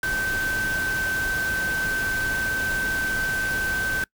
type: tone in noise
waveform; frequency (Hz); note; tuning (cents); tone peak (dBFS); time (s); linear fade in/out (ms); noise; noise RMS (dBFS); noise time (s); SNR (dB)
sine; 1545; G6; -26; -23; 0.03-4.04; 2; pink; -32; 0.03-4.04; +6
effects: noise-tail reverb RT60 0.1 s tail -24 dB re dry